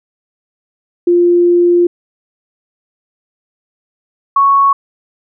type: tone pair in turn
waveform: sine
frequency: 349.2 / 1108.6 Hz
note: F4 / C#6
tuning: 0 / 0 cents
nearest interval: octave + minor sixth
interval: 2000 cents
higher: second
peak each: -6 dBFS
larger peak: neither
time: 1.07-1.87 / 4.36-4.73 s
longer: first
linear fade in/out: 5 ms
effects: none